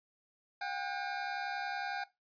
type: tone pair together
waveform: 25% pulse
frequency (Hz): 728 / 799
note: F#5 / G5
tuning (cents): -28 / +33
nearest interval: major second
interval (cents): 161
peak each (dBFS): -37 / -34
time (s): 0.61-2.04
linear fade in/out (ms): 5
effects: noise-tail reverb RT60 0.2 s tail -17 dB re dry + resampled to 11025 Hz